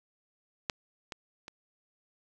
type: clicks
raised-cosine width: 0.2 ms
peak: -12 / -21 / -26 dBFS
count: 3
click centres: 0.698 / 1.122 / 1.481 s
effects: none